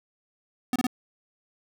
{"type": "tone bursts", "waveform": "square", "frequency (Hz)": 250, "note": "B3", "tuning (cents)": 21, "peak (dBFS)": -23, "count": 3, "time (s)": [0.73, 0.868], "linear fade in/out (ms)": 2, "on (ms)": 28, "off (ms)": 27, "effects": []}